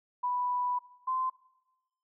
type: tone pair in turn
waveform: sine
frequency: 987.8 / 1033.9 Hz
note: B5 / C6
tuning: 0 / -21 cents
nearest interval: minor second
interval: 79 cents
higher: second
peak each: -28 dBFS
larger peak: neither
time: 0.23-0.79 / 1.07-1.3 s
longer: first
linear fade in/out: 10 ms
effects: noise-tail reverb RT60 0.9 s tail -18 dB re dry